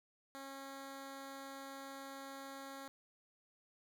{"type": "tone", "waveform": "10% pulse", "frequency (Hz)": 272.7, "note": "C#4", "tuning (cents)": -28, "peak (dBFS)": -39, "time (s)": [0.35, 2.88], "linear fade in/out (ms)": 0, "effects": []}